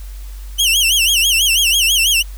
sawtooth tone with vibrato, 2960 Hz, F#7, in tune, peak -8 dBFS, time 0.58-2.23 s, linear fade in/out 20 ms, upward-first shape sine, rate 6.1 Hz, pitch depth 190 cents each way, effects added 48 Hz sine -27 dBFS peak until 2.37 s + white hiss -44 dBFS RMS until 2.37 s

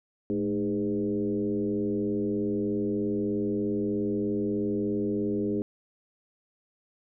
sine tone with frequency modulation, 311.1 Hz, D#4, in tune, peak -25 dBFS, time 0.3-5.62 s, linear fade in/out 0 ms, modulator 96.8 Hz, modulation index 1.4, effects none

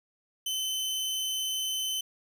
sawtooth tone, 3053 Hz, G7, 46 cents flat, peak -26 dBFS, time 0.46-2.01 s, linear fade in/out 5 ms, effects none

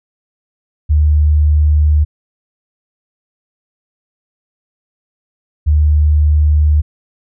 sine tone pair in turn, 75.3 / 75.3 Hz, D2 / D2, +44 / +44 cents, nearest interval unison, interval 0 cents, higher neither, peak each -7 dBFS, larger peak neither, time 0.89-2.05 / 5.66-6.82 s, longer neither, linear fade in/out 20 ms, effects none

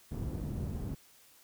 white low-pass noise, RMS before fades -37 dBFS, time 0.11-0.95 s, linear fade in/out 10 ms, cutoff 170 Hz, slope 12 dB/octave, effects white hiss -61 dBFS RMS until 1.43 s

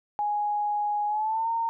sine tone with pitch glide, 831 to 916.7 Hz, G#5 to A#5, +1 to -29 cents, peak -24 dBFS, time 0.19-1.69 s, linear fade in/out 0 ms, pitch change +170 cents, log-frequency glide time 1.07-1.49 s, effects none

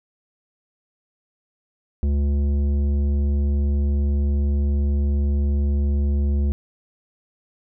triangle tone with tanh clipping, 71.3 Hz, C#2, 49 cents sharp, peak -19 dBFS, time 2.03-6.52 s, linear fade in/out 0 ms, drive 15 dB, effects none

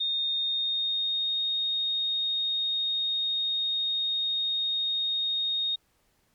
sine tone with pitch glide, 3678 to 3714 Hz, A#7 to A#7, -24 to -7 cents, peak -25 dBFS, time 0-5.76 s, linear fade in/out 10 ms, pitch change +17 cents, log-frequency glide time 0.37-1.4 s, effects pink hiss -69 dBFS RMS until 6.34 s + MP3 96 kbps

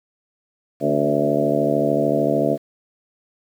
harmonic tone with a mistuned harmonic, 73.42 Hz, D2, in tune, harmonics 2 / 3 / 4 / 5 / 6 / 7 / 8 / 9, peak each -27 / -26 / -23 / -26 / -26 / -25 / -24 / -22 dBFS, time 0.8-2.58 s, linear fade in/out 50 ms, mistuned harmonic 4, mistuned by -32 cents, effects 8-bit

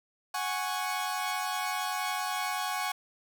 sawtooth chord, F# suspended second, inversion none, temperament equal, 740 / 830.6 / 1108.7 Hz, F#5 / G#5 / C#6, 0 / 0 / 0 cents, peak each -31 dBFS, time 0.34-2.92 s, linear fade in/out 5 ms, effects none

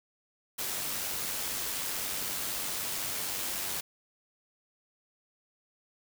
white noise with amplitude modulation, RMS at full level -33 dBFS, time 0.58-3.81 s, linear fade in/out 10 ms, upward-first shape sine, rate 96.1 Hz, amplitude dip 30%, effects none

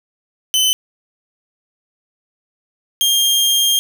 sawtooth tone pair in turn, 3041 / 3212 Hz, F#7 / G7, +47 / +41 cents, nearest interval minor second, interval 94 cents, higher second, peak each -9 dBFS, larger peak neither, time 0.54-0.73 / 3.01-3.79 s, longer second, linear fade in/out 0 ms, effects none

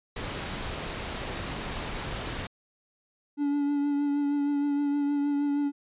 pink noise, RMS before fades -34 dBFS, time 0.16-2.47 s, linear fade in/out 5 ms
triangle tone with vibrato, 287 Hz, D4, 40 cents flat, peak -22 dBFS, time 3.37-5.72 s, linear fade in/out 50 ms, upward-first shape triangle, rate 6.4 Hz, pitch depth 24 cents each way
effects resampled to 8000 Hz

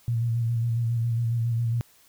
sine tone with vibrato, 116.54 Hz, A#2, in tune, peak -22 dBFS, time 0.08-1.81 s, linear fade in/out 0 ms, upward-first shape square, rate 7.3 Hz, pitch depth 30 cents each way, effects white hiss -58 dBFS RMS until 2.08 s

